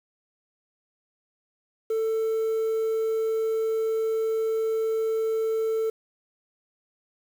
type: tone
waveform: sine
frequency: 444.2 Hz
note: A4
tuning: 16 cents sharp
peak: -20 dBFS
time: 1.9-5.9 s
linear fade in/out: 5 ms
effects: tanh soft clip ceiling -22 dBFS + 8-bit